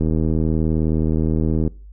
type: click train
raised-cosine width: 3 ms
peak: -8 dBFS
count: 133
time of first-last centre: 0.01-1.677 s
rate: 79.2 Hz
effects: noise-tail reverb RT60 0.4 s tail -23 dB re dry + added 50 Hz sine -37 dBFS peak until 1.92 s